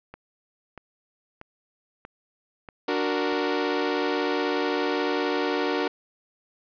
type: click train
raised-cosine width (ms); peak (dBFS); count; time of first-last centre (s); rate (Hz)
0.5; -25; 6; 0.14-3.325; 1.57
type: chord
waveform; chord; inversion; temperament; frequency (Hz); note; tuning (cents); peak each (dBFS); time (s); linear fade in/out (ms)
sawtooth; D augmented; none; equal; 293.7 / 370 / 466.2; D4 / F#4 / A#4; 0 / 0 / 0; -24; 2.88-5.88; 5
effects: resampled to 11025 Hz + 9-bit